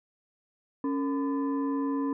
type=tone with frequency modulation; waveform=sine; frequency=277.2 Hz; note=C#4; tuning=in tune; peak=-26 dBFS; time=0.84-2.13 s; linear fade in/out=2 ms; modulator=734 Hz; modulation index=0.61; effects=none